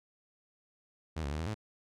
sawtooth tone with pitch steps, 79.9 / 69.8 / 76.1 / 81.9 / 107.7 Hz, D#2 / C#2 / D#2 / E2 / A2, +47 / +13 / -38 / -11 / -37 cents, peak -30 dBFS, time 1.16-1.545 s, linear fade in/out 10 ms, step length 77 ms, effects low-pass 8000 Hz 12 dB/octave

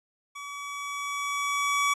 25% pulse tone with level ramp, 1139 Hz, C#6, 47 cents sharp, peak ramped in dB -34 to -18 dBFS, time 0.35-1.94 s, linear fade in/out 10 ms, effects resampled to 24000 Hz

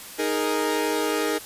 sawtooth chord, D# suspended fourth, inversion none, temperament equal, 311.1 / 415.3 / 466.2 Hz, D#4 / G#4 / A#4, 0 / 0 / 0 cents, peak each -23 dBFS, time 0.18-1.39 s, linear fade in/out 20 ms, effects white hiss -40 dBFS RMS until 1.45 s + resampled to 32000 Hz

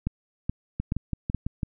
two click trains, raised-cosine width 5 ms, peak -13 / -15 dBFS, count 4 / 6, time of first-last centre 0.07-1.347 / 0.8-1.632 s, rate 2.35 / 6.01 Hz, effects none

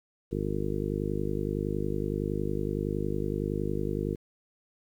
harmonic tone, 50.8 Hz, G#1, 38 cents flat, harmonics 1 / 2 / 3 / 4 / 5 / 6 / 7 / 8 / 9, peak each -36 / -37 / -35 / -37 / -38 / -38 / -35 / -38 / -37 dBFS, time 0.31-4.16 s, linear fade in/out 20 ms, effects 10-bit

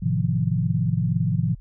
sine chord, F dominant seventh, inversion first, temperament just, 109.13 / 130.96 / 157.15 / 174.61 Hz, A2 / C3 / Eb3 / F3, -14 / +2 / +18 / 0 cents, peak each -25 dBFS, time 0.02-1.55 s, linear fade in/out 10 ms, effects added 41 Hz sine -40 dBFS peak until 1.6 s

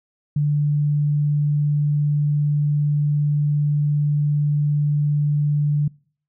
sine tone, 147.1 Hz, D3, 3 cents sharp, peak -16 dBFS, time 0.36-5.88 s, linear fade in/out 5 ms, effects noise-tail reverb RT60 0.5 s tail -26 dB re dry

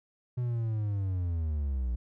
triangle linear sweep, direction down, 125 to 57.9 Hz, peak -26 dBFS, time 0.37-1.96 s, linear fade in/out 10 ms, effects none

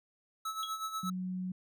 square tone with tremolo, 1300 Hz, E6, 24 cents flat, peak -34 dBFS, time 0.45-1.1 s, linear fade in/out 5 ms, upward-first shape sine, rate 8.2 Hz, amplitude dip 65%
sine tone with exponential decay, 3322 Hz, G#7, in tune, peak -33 dBFS, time 0.63-0.77 s, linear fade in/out 1 ms, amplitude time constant 30 ms
sine tone, 184 Hz, F#3, 9 cents flat, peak -34 dBFS, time 1.03-1.52 s, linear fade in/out 5 ms
effects none

